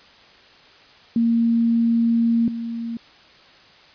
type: tone pair in turn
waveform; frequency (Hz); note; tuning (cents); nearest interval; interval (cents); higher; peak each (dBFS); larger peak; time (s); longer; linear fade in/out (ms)
sine; 231.5 / 231.5; A#3 / A#3; -12 / -12; unison; 0; neither; -15 / -25; first; 1.16-2.48 / 2.48-2.97; first; 2
effects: white hiss -49 dBFS RMS until 3.94 s + resampled to 11025 Hz